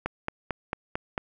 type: click train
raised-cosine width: 0.5 ms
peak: -13 dBFS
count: 6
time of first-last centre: 0.06-1.179 s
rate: 4.47 Hz
effects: none